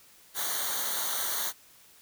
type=noise with comb filter; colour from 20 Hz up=white; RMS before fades=-31 dBFS; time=0.34-1.53 s; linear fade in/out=50 ms; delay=0.39 ms; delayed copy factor=-0.9; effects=white hiss -57 dBFS RMS until 2.01 s